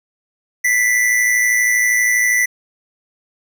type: tone pair together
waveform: square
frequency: 1975.5 / 2088 Hz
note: B6 / C7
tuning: 0 / -4 cents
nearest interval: minor second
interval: 96 cents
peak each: -14 / -22 dBFS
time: 0.64-2.46 s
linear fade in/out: 10 ms
effects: none